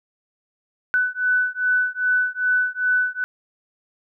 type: beating tone pair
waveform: sine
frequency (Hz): 1495 / 1497.5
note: F#6 / F#6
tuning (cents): +17 / +20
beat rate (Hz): 2.5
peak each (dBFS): -21 / -21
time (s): 0.94-3.24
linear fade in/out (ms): 0
effects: none